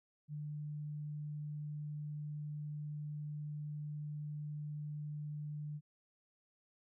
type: tone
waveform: sine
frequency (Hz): 149.1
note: D3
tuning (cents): +27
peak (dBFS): -40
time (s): 0.28-5.81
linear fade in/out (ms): 50
effects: none